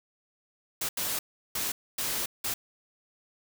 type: noise bursts at uneven times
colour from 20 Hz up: white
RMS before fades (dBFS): -31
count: 5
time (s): 0.81-0.89 / 0.97-1.19 / 1.55-1.72 / 1.98-2.26 / 2.44-2.54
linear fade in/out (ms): 5
effects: none